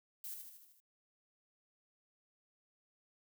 violet noise with echo, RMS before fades -45 dBFS, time 0.24-0.34 s, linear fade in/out 2 ms, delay 77 ms, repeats 6, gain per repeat -4 dB, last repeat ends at 0.802 s, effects none

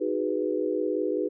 sine chord, G# minor seventh, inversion second, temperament equal, 311.1 / 370 / 415.3 / 493.9 Hz, D#4 / F#4 / G#4 / B4, 0 / 0 / 0 / 0 cents, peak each -30 dBFS, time 0-1.29 s, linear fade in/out 20 ms, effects none

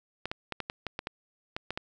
clicks, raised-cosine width 0.3 ms, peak -17 dBFS, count 11, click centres 0.256 / 0.315 / 0.523 / 0.603 / 0.699 / 0.867 / 0.991 / 1.071 / 1.565 / 1.706 / 1.775 s, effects none

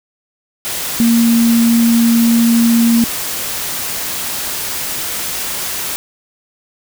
sine tone in noise, 232.1 Hz, A#3, 7 cents flat, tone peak -8 dBFS, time 1-3.04 s, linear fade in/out 0 ms, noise white, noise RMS -21 dBFS, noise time 0.65-5.96 s, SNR +10 dB, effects none

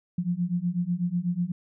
sine beating tone pair, 171.6 / 179.7 Hz, F3 / F3, -30 / +50 cents, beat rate 8.1 Hz, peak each -28 / -27 dBFS, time 0.18-1.52 s, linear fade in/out 5 ms, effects none

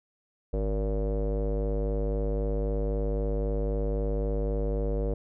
square tone with low-pass filter, 51.91 Hz, G#1, in tune, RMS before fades -28 dBFS, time 0.53-5.14 s, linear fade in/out 5 ms, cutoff 510 Hz, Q 5.8, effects none

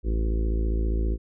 harmonic tone, 55 Hz, A1, in tune, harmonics 1 / 2 / 3 / 4 / 5 / 6 / 7 / 8 / 9, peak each -22 / -38 / -42 / -37 / -41 / -36 / -37 / -47 / -44 dBFS, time 0.03-1.18 s, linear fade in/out 50 ms, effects none

